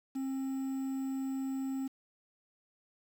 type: tone with quantisation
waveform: triangle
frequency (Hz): 267.2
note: C4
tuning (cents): +36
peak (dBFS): -31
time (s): 0.15-1.88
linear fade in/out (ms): 10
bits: 9
effects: none